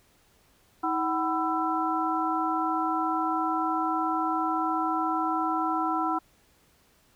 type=tone cluster; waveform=sine; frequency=319.5 / 754 / 997 / 1331 Hz; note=D#4 / F#5 / B5 / E6; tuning=+46 / +32 / +16 / +16 cents; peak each=-30 dBFS; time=0.83-6.19 s; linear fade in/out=10 ms; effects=pink hiss -63 dBFS RMS until 7.15 s